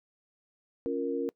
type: chord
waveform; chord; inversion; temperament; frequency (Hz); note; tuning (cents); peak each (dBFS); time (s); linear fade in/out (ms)
sine; Bb minor; first; equal; 277.2 / 349.2 / 466.2; Db4 / F4 / Bb4; 0 / 0 / 0; -33 / -35 / -31; 0.86-1.29; 0
effects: noise-tail reverb RT60 0.1 s tail -23 dB re dry